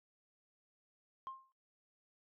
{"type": "tone with exponential decay", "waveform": "sine", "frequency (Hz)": 1061, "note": "C6", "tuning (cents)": 24, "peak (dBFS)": -38, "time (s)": [1.27, 1.52], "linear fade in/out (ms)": 0, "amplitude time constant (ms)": 54, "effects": ["noise-tail reverb RT60 0.2 s tail -18 dB re dry", "tanh soft clip ceiling -38 dBFS"]}